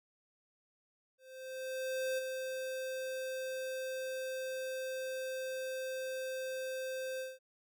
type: tone with ADSR envelope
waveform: square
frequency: 521 Hz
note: C5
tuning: 7 cents flat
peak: -33 dBFS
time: 1.18-7.39 s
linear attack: 1000 ms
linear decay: 17 ms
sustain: -5 dB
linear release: 190 ms
effects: none